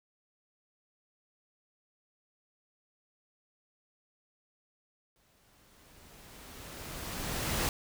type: noise with exponential growth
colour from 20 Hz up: pink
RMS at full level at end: -30 dBFS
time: 5.16-7.69 s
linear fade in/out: 1 ms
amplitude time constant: 550 ms
effects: none